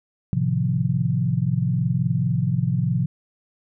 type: chord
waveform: sine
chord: F dominant seventh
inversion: first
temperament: equal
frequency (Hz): 110 / 130.81 / 155.56 / 174.61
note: A2 / C3 / Eb3 / F3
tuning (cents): 0 / 0 / 0 / 0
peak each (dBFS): -26 / -22 / -27 / -24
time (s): 0.33-3.06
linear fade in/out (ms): 0
effects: none